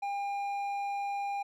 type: tone with hard clipping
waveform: sine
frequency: 803 Hz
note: G5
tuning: 41 cents sharp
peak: -33 dBFS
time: 0.02-1.43 s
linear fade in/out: 10 ms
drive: 6 dB
effects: none